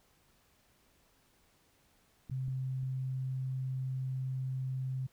clicks, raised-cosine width 5 ms, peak -33 / -35 / -40 dBFS, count 3, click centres 2.298 / 2.482 / 2.832 s
sine tone, 130.81 Hz, C3, in tune, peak -33 dBFS, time 2.31-5.07 s, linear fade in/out 10 ms
effects pink hiss -69 dBFS RMS until 5.12 s

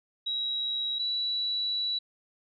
sine tone pair in turn, 3859 / 3933 Hz, B7 / B7, -41 / -8 cents, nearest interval unison, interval 33 cents, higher second, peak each -28 / -27 dBFS, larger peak second, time 0.26-0.99 / 0.99-1.99 s, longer second, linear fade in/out 10 ms, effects none

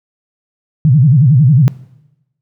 sine tone with vibrato, 138.59 Hz, C#3, in tune, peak -5 dBFS, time 0.85-1.68 s, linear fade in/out 0 ms, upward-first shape sine, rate 11 Hz, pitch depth 260 cents each way, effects noise-tail reverb RT60 0.9 s tail -19 dB re dry

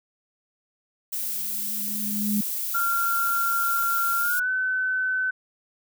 violet noise, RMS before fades -29 dBFS, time 1.12-4.4 s, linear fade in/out 10 ms
sine tone with exponential growth, 207.7 Hz, G#3, in tune, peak -20 dBFS, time 1.16-2.41 s, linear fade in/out 5 ms, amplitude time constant 270 ms
sine tone with pitch glide, 1383 to 1516.9 Hz, F6 to F#6, -17 to +43 cents, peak -22 dBFS, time 2.74-5.31 s, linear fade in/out 10 ms, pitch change +160 cents, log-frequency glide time 4.19-4.49 s
effects none

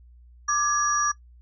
sine tone cluster, 1180 / 1681 / 5750 Hz, D6 / G#6 / F8, +8 / +20 / +50 cents, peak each -23 / -27 / -24 dBFS, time 0.48-1.12 s, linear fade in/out 10 ms, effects noise-tail reverb RT60 0.1 s tail -21 dB re dry + added 60 Hz sine -48 dBFS peak until 1.41 s

